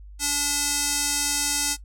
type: tone with band-pass filter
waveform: square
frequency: 288.1 Hz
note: D4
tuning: 33 cents flat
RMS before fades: -25 dBFS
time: 0.19-1.77 s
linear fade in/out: 50 ms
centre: 8000 Hz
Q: 1.4
effects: noise-tail reverb RT60 0.1 s tail -18 dB re dry + added 50 Hz sine -40 dBFS peak until 1.84 s